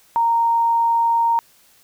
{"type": "tone", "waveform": "sine", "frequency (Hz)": 927, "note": "A#5", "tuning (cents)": -10, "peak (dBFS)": -14, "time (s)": [0.16, 1.39], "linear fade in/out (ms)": 0, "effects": ["white hiss -54 dBFS RMS until 1.83 s"]}